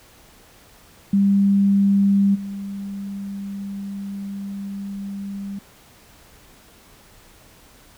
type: tone with level steps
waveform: sine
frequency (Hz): 198.5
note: G3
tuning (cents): +22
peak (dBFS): -13 / -27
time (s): 1.13-5.59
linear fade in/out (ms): 5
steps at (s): 2.34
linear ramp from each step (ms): 20
effects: pink hiss -50 dBFS RMS until 7.97 s